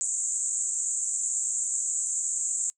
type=band-pass noise; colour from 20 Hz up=pink; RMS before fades=-29 dBFS; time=0.01-2.7 s; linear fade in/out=0 ms; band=6900 to 8100 Hz; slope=96 dB/octave; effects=noise-tail reverb RT60 0.1 s tail -23 dB re dry